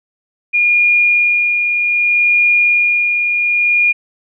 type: tone with tremolo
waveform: sine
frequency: 2426 Hz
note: D#7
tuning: 44 cents flat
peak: -8 dBFS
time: 0.53-3.93 s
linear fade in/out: 20 ms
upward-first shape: sine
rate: 0.64 Hz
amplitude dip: 40%
effects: none